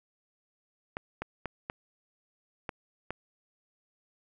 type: clicks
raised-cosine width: 0.5 ms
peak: -19 dBFS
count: 6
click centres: 0.969 / 1.22 / 1.457 / 1.699 / 2.692 / 3.106 s
effects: none